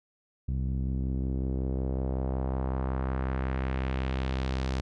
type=tone with low-pass filter sweep; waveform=sawtooth; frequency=65.41 Hz; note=C2; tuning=in tune; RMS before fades=-30 dBFS; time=0.48-4.81 s; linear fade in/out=5 ms; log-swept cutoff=160 to 5500 Hz; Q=1.3; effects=none